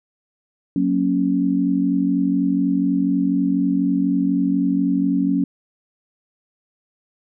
sine chord, F# major, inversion none, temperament equal, 185 / 233.1 / 277.2 Hz, F#3 / A#3 / C#4, 0 / 0 / 0 cents, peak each -21 / -24 / -18 dBFS, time 0.76-5.44 s, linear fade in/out 2 ms, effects none

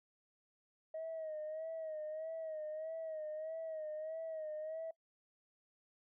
sine tone with vibrato, 631 Hz, D#5, 24 cents sharp, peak -39 dBFS, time 0.94-4.91 s, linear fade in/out 5 ms, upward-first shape sine, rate 1.6 Hz, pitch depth 55 cents each way, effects noise-tail reverb RT60 0.1 s tail -24 dB re dry + tanh soft clip ceiling -37 dBFS

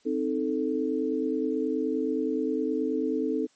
sine chord, A diminished, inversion first, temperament equal, 261.6 / 311.1 / 440 Hz, C4 / Eb4 / A4, 0 / 0 / 0 cents, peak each -29 dBFS, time 0.05-3.47 s, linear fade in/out 20 ms, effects white hiss -64 dBFS RMS until 3.55 s + MP3 32 kbps

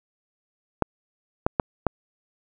clicks, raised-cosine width 1 ms, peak -5 dBFS, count 4, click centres 0.823 / 1.465 / 1.598 / 1.867 s, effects none

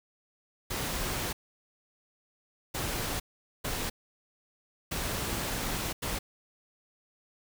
pink noise bursts at uneven times, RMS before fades -33 dBFS, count 5, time 0.7-1.33 / 2.74-3.2 / 3.64-3.9 / 4.91-5.93 / 6.02-6.19 s, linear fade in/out 10 ms, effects none

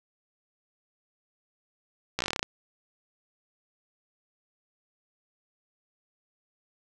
slowing click train, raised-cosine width 0.2 ms, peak -10 dBFS, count 11, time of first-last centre 2.19-2.429 s, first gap 15 ms, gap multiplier 1.1, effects none

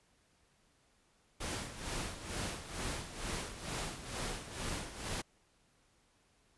pink noise with tremolo, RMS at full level -38 dBFS, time 1.4-5.22 s, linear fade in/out 10 ms, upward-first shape sine, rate 2.2 Hz, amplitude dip 70%, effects pink hiss -71 dBFS RMS until 6.57 s + resampled to 24000 Hz

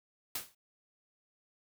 white noise with exponential decay, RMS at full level -33 dBFS, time 0.35-0.55 s, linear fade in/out 5 ms, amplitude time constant 42 ms, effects none

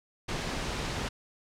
pink noise, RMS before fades -33 dBFS, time 0.28-1.09 s, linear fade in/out 10 ms, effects low-pass 6000 Hz 12 dB/octave

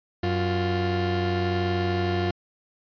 30% pulse tone pair together, 93.1 / 351.5 Hz, F#2 / F4, +11 / +11 cents, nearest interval octave + major seventh, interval 2300 cents, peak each -23 dBFS, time 0.23-2.31 s, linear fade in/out 5 ms, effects resampled to 11025 Hz

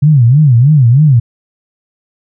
sine tone with vibrato, 134.2 Hz, C3, 44 cents sharp, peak -3 dBFS, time 0.02-1.2 s, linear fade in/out 10 ms, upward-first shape sine, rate 3.2 Hz, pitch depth 260 cents each way, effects none

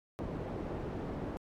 white low-pass noise, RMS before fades -39 dBFS, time 0.19-1.37 s, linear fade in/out 0 ms, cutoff 430 Hz, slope 12 dB/octave, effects AAC 64 kbps

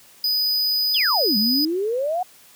square tone, 4978 Hz, D#8, in tune, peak -19 dBFS, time 0.24-1.65 s, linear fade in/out 2 ms
sine exponential two-way sweep, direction down then up, 3641 to 201.1 to 754 Hz, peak -20 dBFS, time 0.94-2.23 s, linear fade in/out 5 ms, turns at 1.37 s
effects white hiss -50 dBFS RMS until 2.55 s + high-pass 80 Hz 12 dB/octave

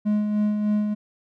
triangle tone with tremolo, 210 Hz, G#3, 19 cents sharp, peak -16 dBFS, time 0.05-0.95 s, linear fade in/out 20 ms, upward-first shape sine, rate 3.3 Hz, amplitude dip 40%, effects none

